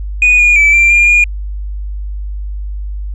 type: tone with pitch steps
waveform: sine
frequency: 2471 / 2437 / 2310 / 2363 / 2404 / 2429 Hz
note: D#7 / D#7 / D7 / D7 / D7 / D#7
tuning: -13 / -37 / -29 / +10 / +40 / -42 cents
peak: -3 dBFS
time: 0.22-1.24 s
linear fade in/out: 2 ms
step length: 170 ms
effects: tanh soft clip ceiling -3 dBFS + added 50 Hz sine -18 dBFS peak until 3.14 s